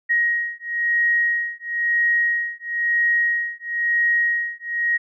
sine beating tone pair, 1885 / 1886 Hz, A#6 / A#6, +19 / +20 cents, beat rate 1 Hz, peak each -21 dBFS, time 0.09-4.98 s, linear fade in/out 20 ms, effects none

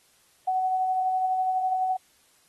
sine tone with tremolo, 748 Hz, F#5, 19 cents sharp, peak -21 dBFS, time 0.47-1.97 s, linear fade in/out 10 ms, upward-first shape sine, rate 12 Hz, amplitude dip 30%, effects white hiss -62 dBFS RMS until 2.48 s + AAC 32 kbps

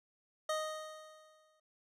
25% pulse tone with exponential decay, 622 Hz, D#5, 1 cent flat, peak -28 dBFS, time 0.49-1.6 s, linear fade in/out 5 ms, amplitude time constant 240 ms, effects low-pass 10000 Hz 12 dB/octave

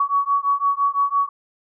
sine beating tone pair, 1123 / 1128.9 Hz, C#6 / C#6, +22 / +31 cents, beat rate 5.9 Hz, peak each -20 dBFS, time 0-1.29 s, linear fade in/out 5 ms, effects none

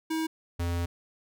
square tone pair in turn, 320 / 86.06 Hz, D#4 / F2, +49 / -25 cents, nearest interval octave + major seventh, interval 2274 cents, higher first, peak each -28 dBFS, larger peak neither, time 0.1-0.27 / 0.59-0.86 s, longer second, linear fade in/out 10 ms, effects none

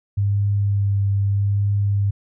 sine tone with vibrato, 100.4 Hz, G2, 42 cents sharp, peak -16 dBFS, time 0.17-2.11 s, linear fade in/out 10 ms, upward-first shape triangle, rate 0.81 Hz, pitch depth 18 cents each way, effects none

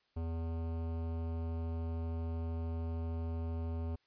sine tone with hard clipping, 82.41 Hz, E2, in tune, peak -37 dBFS, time 0.16-3.96 s, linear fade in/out 10 ms, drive 17 dB, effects white hiss -75 dBFS RMS until 4.06 s + resampled to 11025 Hz

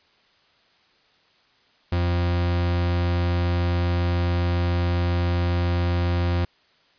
40% pulse tone, 87.31 Hz, F2, in tune, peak -19 dBFS, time 1.92-6.45 s, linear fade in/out 5 ms, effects white hiss -60 dBFS RMS until 6.98 s + resampled to 11025 Hz

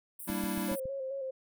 pink high-pass noise, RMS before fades -44 dBFS, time 0.19-0.8 s, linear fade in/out 5 ms, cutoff 8600 Hz, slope 96 dB/octave
square chord, E half-diminished seventh, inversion first, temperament equal, 196 / 233.1 / 293.7 / 329.6 Hz, G3 / Bb3 / D4 / E4, 0 / 0 / 0 / 0 cents, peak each -36 / -40 / -40 / -39 dBFS, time 0.27-0.76 s, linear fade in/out 20 ms
click train, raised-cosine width 5 ms, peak -32 dBFS, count 5, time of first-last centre 0.3-0.856 s, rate 7.2 Hz
sine tone with vibrato, 537 Hz, C5, 45 cents sharp, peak -34 dBFS, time 0.68-1.31 s, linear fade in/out 10 ms, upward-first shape square, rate 4.7 Hz, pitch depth 37 cents each way
effects none

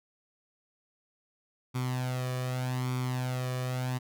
sawtooth tone with flanger, 127.1 Hz, C3, 50 cents flat, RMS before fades -32 dBFS, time 1.74-3.99 s, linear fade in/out 20 ms, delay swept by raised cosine 0.87 to 1.71 ms, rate 0.83 Hz, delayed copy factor +0.65, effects none

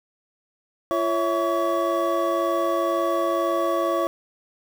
triangle tone cluster, 341.8 / 555 / 657 / 1131 Hz, F4 / C#5 / E5 / C#6, -37 / +2 / -6 / +34 cents, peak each -24 dBFS, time 0.91-4.07 s, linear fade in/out 0 ms, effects 7-bit

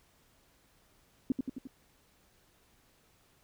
sine tone with echo, 261.6 Hz, C4, in tune, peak -24 dBFS, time 1.3-1.32 s, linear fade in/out 2 ms, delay 88 ms, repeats 4, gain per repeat -4 dB, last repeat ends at 1.672 s, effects pink hiss -67 dBFS RMS until 3.43 s

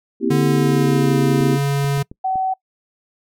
sine chord, C dominant seventh, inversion third, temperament just, 235.5 / 261.6 / 327 / 392.4 Hz, Bb3 / C4 / E4 / G4, +18 / 0 / -14 / +2 cents, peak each -21 dBFS, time 0.2-1.59 s, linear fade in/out 50 ms
square tone with pitch glide, 146.83 to 140.44 Hz, D3 to C#3, 0 to +23 cents, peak -17 dBFS, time 0.3-2.03 s, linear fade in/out 10 ms, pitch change -77 cents, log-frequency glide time 0.46-1.16 s
clicks, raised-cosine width 3 ms, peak -22 dBFS, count 5, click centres 1.408 / 1.844 / 1.976 / 2.115 / 2.357 s
sine tone, 757 Hz, F#5, 39 cents sharp, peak -17 dBFS, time 2.24-2.54 s, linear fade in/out 10 ms
effects noise-tail reverb RT60 0.1 s tail -24 dB re dry

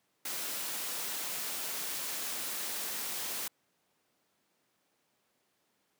white noise, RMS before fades -37 dBFS, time 0.25-3.48 s, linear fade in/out 5 ms, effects pink hiss -75 dBFS RMS until 5.99 s + high-pass 200 Hz 12 dB/octave

